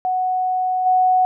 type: tone with level steps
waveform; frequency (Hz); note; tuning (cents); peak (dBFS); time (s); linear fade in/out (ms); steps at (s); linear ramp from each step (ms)
sine; 740; F#5; 0; -17 / -12; 0.05-1.25; 0; 0.85; 20
effects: none